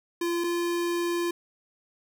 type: tone pair in turn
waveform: square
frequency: 343.2 / 345.2 Hz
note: F4 / F4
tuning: -30 / -20 cents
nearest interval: unison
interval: 10 cents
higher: second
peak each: -26 dBFS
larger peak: neither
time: 0.21-0.44 / 0.44-1.31 s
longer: second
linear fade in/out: 5 ms
effects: none